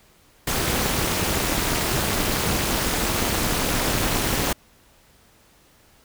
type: noise with amplitude modulation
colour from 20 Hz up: pink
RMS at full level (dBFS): -19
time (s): 0.47-4.53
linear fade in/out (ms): 5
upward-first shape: sine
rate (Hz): 274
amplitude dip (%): 90
effects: pink hiss -56 dBFS RMS until 6.04 s